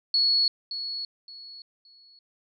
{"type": "tone with echo", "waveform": "sine", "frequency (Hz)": 4372, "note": "C#8", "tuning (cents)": -25, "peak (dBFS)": -19, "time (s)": [0.14, 0.48], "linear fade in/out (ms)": 2, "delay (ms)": 570, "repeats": 3, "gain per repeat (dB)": -11, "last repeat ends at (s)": 2.19, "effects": []}